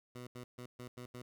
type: tone bursts at uneven times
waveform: 15% pulse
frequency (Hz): 123.47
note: B2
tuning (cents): 0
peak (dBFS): -39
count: 6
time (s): 0.15-0.27 / 0.35-0.44 / 0.58-0.66 / 0.79-0.88 / 0.97-1.06 / 1.14-1.22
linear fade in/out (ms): 5
effects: none